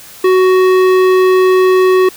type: tone with tanh clipping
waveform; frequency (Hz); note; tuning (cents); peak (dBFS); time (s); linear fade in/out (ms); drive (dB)
sine; 372.1; F#4; +10; -8; 0.24-2.09; 5; 16
effects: white hiss -35 dBFS RMS until 2.16 s